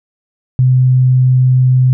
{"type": "tone", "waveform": "sine", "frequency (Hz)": 128.1, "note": "C3", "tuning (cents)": -36, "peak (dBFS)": -6, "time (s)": [0.59, 1.93], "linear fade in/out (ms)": 0, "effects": []}